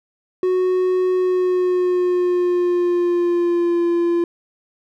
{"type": "tone with pitch glide", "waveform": "triangle", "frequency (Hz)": [368.1, 343.4], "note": ["F#4", "F4"], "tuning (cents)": [-9, -29], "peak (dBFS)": -13, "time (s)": [0.43, 4.24], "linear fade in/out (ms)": 2, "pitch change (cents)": -120, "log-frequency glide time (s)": [1.14, 3.85], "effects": []}